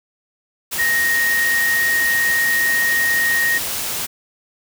sine tone in noise, 1867 Hz, A#6, 2 cents sharp, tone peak -15 dBFS, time 0.78-3.59 s, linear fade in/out 20 ms, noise white, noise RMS -24 dBFS, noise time 0.71-4.07 s, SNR +6 dB, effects none

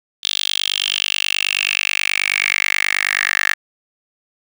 10% pulse tone with high-pass filter sweep, 49.35 Hz, G1, 12 cents sharp, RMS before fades -19 dBFS, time 0.23-3.54 s, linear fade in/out 10 ms, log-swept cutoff 3500 to 1800 Hz, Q 6.3, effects none

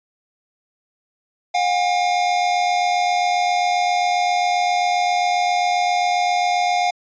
square tone pair together, 714.5 / 802 Hz, F5 / G5, +39 / +39 cents, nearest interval major second, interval 200 cents, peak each -18 / -24 dBFS, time 1.54-6.91 s, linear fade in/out 10 ms, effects resampled to 16000 Hz

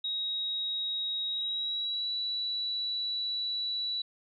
sine tone with pitch glide, 3795 to 3938 Hz, A#7 to B7, +30 to -6 cents, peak -30 dBFS, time 0.04-4.02 s, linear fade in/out 5 ms, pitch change +64 cents, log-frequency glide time 1.27-2.11 s, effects none

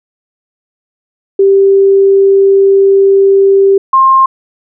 sine tone pair in turn, 392 / 1062 Hz, G4 / C6, 0 / +25 cents, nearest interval octave + perfect fourth, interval 1725 cents, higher second, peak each -3 dBFS, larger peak neither, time 1.39-3.78 / 3.93-4.26 s, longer first, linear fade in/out 5 ms, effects none

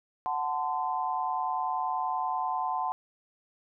sine chord, F# diminished, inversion none, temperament equal with one note detuned, 740 / 880 / 1030.3 Hz, F#5 / A5 / C6, 0 / 0 / -27 cents, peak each -32 dBFS, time 0.26-2.92 s, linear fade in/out 0 ms, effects none

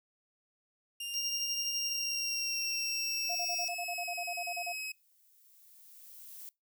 sawtooth tone with pitch glide, 2800 to 2553 Hz, F7 to D#7, +4 to +44 cents, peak -34 dBFS, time 1-4.92 s, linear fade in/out 5 ms, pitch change -160 cents, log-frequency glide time 1.76-4.09 s
square tone, 5588 Hz, F8, in tune, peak -34 dBFS, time 1.14-3.68 s, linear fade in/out 0 ms
sine tone bursts, 700 Hz, F5, 4 cents sharp, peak -36 dBFS, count 15, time 3.29-4.727 s, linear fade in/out 10 ms, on 65 ms, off 33 ms
violet noise with exponential growth, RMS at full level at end -46 dBFS, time 4-6.49 s, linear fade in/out 0 ms, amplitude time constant 540 ms
effects noise-tail reverb RT60 0.2 s tail -23 dB re dry

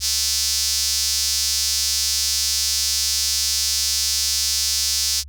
sawtooth tone with high-pass filter, 220 Hz, A3, in tune, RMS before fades -21 dBFS, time 0-5.24 s, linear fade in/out 50 ms, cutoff 5200 Hz, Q 2.9, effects added 71 Hz sine -36 dBFS peak until 5.28 s

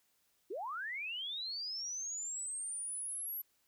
sine linear sweep, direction up, 325.5 to 11840 Hz, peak -38 dBFS, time 0.5-3.42 s, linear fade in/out 10 ms, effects white hiss -75 dBFS RMS until 3.67 s

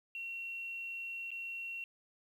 sine tone with dropouts, 2731 Hz, F7, 39 cents flat, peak -39 dBFS, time 0.15-1.84 s, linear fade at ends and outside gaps 1 ms, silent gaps 1.306-1.315 s, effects 11-bit

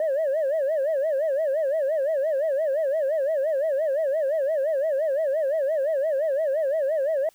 sine tone with vibrato, 587.3 Hz, D5, in tune, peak -19 dBFS, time 0-7.29 s, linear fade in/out 2 ms, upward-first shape sine, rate 5.8 Hz, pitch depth 180 cents each way, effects tanh soft clip ceiling -19 dBFS + white hiss -60 dBFS RMS until 7.34 s

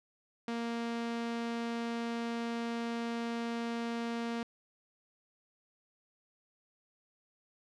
sawtooth tone, 233.1 Hz, A#3, in tune, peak -30 dBFS, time 0.48-4.43 s, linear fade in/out 2 ms, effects low-pass 5000 Hz 12 dB/octave

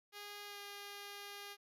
5% pulse tone with pitch glide, 410.3 to 405.4 Hz, G#4 to G#4, -21 to -42 cents, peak -36 dBFS, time 0.12-1.57 s, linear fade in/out 50 ms, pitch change -21 cents, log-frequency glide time 0.46-0.59 s, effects none

